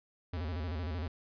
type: tone with vibrato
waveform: square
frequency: 82.41 Hz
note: E2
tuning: in tune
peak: -35 dBFS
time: 0.33-1.08 s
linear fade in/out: 5 ms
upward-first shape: square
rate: 13 Hz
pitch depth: 140 cents each way
effects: resampled to 11025 Hz